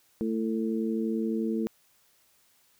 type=harmonic tone; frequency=111.6 Hz; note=A2; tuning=25 cents sharp; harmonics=2 / 3 / 4; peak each=-28 / -32 / -34 dBFS; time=0.21-1.67 s; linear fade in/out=0 ms; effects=white hiss -65 dBFS RMS until 2.79 s